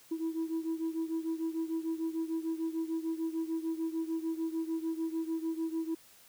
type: beating tone pair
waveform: sine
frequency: 323.5 / 330.2 Hz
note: E4 / E4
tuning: -32 / +3 cents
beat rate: 6.7 Hz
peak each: -32 / -35 dBFS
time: 0.11-5.95 s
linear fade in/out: 10 ms
effects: tanh soft clip ceiling -28 dBFS + white hiss -59 dBFS RMS until 6.28 s